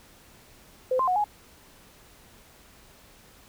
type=tone with pitch steps; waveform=sine; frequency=512 / 1046 / 732 / 833 Hz; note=C5 / C6 / F#5 / G#5; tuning=-38 / -1 / -19 / +5 cents; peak=-21 dBFS; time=0.91-1.242 s; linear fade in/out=5 ms; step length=83 ms; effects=pink hiss -54 dBFS RMS until 3.48 s